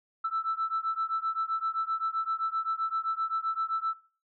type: beating tone pair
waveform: sine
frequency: 1318.5 / 1326.2 Hz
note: E6 / E6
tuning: 0 / +10 cents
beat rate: 7.7 Hz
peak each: -30 dBFS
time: 0.24-3.94 s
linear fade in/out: 10 ms
effects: noise-tail reverb RT60 0.4 s tail -20 dB re dry + tanh soft clip ceiling -22 dBFS